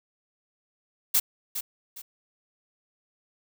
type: noise with echo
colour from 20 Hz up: blue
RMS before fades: -21 dBFS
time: 1.14-1.2 s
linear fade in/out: 10 ms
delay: 410 ms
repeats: 2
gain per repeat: -10 dB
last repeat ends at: 2.02 s
effects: none